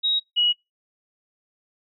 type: tone pair in turn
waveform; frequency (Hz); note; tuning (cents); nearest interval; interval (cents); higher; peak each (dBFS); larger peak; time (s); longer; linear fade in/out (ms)
sine; 3800 / 2911; A#7 / F#7; +33 / -29; perfect fourth; 462; first; -19 / -17; second; 0.03-0.2 / 0.36-0.53; neither; 20
effects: noise-tail reverb RT60 0.2 s tail -25 dB re dry